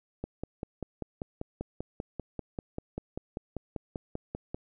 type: click train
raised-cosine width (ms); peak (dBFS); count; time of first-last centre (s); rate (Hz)
2; -21; 23; 0.24-4.545; 5.11
effects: none